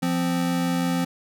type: tone pair together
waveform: square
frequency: 173.82 / 260.1 Hz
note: F3 / C4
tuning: -8 / -10 cents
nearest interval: perfect fifth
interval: 698 cents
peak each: -25 dBFS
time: 0.02-1.05 s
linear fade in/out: 10 ms
effects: none